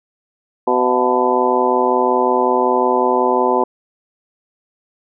harmonic tone with a mistuned harmonic, 125.5 Hz, B2, 28 cents sharp, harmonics 2 / 3 / 4 / 5 / 6 / 7 / 8, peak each -23 / -18 / -20 / -23 / -22 / -18 / -20 dBFS, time 0.67-3.64 s, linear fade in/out 5 ms, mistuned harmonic 6, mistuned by -82 cents, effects none

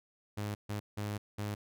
sawtooth tone bursts at uneven times, 103.83 Hz, G#2, in tune, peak -31 dBFS, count 4, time 0.37-0.55 / 0.69-0.8 / 0.97-1.18 / 1.38-1.55 s, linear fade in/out 10 ms, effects none

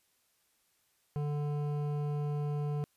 sine tone with hard clipping, 146.83 Hz, D3, in tune, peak -33 dBFS, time 1.16-2.84 s, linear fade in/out 0 ms, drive 12 dB, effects white hiss -73 dBFS RMS until 2.96 s + resampled to 32000 Hz

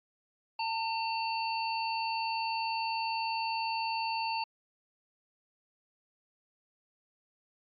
harmonic tone, 900 Hz, A5, 39 cents sharp, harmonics 1 / 3 / 5, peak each -32 / -37 / -39 dBFS, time 0.59-4.44 s, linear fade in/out 5 ms, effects AAC 48 kbps

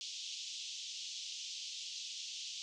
pink band-pass noise, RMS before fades -45 dBFS, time 0.01-2.62 s, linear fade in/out 0 ms, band 2900 to 6700 Hz, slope 48 dB/octave, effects none

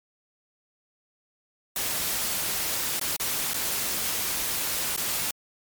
white noise with dropouts, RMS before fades -28 dBFS, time 1.76-5.31 s, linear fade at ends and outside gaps 2 ms, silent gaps 2.996-3.012 / 3.164-3.198 / 3.535-3.542 / 4.964-4.975 s, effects MP3 96 kbps

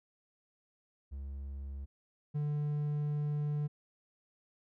triangle tone pair in turn, 69 / 147.82 Hz, C#2 / D3, -7 / +12 cents, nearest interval octave + minor second, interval 1319 cents, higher second, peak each -37 / -29 dBFS, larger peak second, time 1.11-1.86 / 2.34-3.68 s, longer second, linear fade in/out 20 ms, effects none

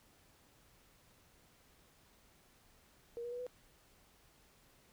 sine tone with pitch steps, 471.2 / 479.7 / 488.4 / 497.2 Hz, A#4 / A#4 / B4 / B4, +19 / +50 / -19 / +12 cents, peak -40 dBFS, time 3.17-3.466 s, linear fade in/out 0 ms, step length 74 ms, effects pink hiss -67 dBFS RMS until 4.92 s

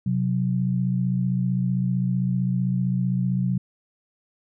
sine tone pair together, 128.7 / 184.23 Hz, C3 / F#3, -28 / -7 cents, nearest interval tritone, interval 621 cents, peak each -23 dBFS, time 0.06-3.58 s, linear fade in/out 5 ms, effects none

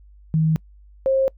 sine tone pair in turn, 158.4 / 533.8 Hz, D#3 / C5, +31 / +35 cents, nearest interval octave + major sixth, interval 2104 cents, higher second, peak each -15 dBFS, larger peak neither, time 0.34-0.56 / 1.06-1.28 s, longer neither, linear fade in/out 0 ms, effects noise-tail reverb RT60 0.1 s tail -26 dB re dry + added 50 Hz sine -45 dBFS peak until 1.37 s

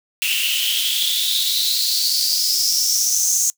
white noise with high-pass filter sweep, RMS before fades -19 dBFS, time 0.22-3.5 s, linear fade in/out 0 ms, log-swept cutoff 2700 to 6600 Hz, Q 8.4, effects noise-tail reverb RT60 0.1 s tail -22 dB re dry

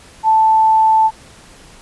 sine tone, 880 Hz, A5, in tune, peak -8 dBFS, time 0.23-1.11 s, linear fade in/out 50 ms, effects pink hiss -42 dBFS RMS until 1.81 s + resampled to 24000 Hz

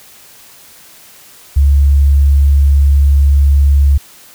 sine tone, 70.3 Hz, C#2, 25 cents sharp, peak -5 dBFS, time 1.56-3.98 s, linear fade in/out 10 ms, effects white hiss -40 dBFS RMS until 4.34 s

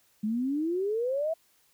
sine exponential sweep, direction up, 206.7 to 666 Hz, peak -26 dBFS, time 0.23-1.34 s, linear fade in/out 10 ms, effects white hiss -66 dBFS RMS until 1.73 s

